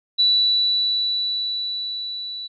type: tone with level ramp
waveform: sine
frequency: 3951 Hz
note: B7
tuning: in tune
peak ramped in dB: -13 to -29 dBFS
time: 0.18-2.48 s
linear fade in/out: 20 ms
effects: none